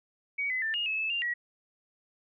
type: tone with pitch steps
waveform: sine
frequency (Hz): 2254 / 2024 / 1780 / 2853 / 2591 / 2612 / 2789 / 1919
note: C#7 / B6 / A6 / F7 / E7 / E7 / F7 / A#6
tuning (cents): +28 / +42 / +20 / +36 / -30 / -17 / -3 / +50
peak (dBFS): -28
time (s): 0.38-1.34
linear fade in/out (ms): 10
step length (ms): 120
effects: none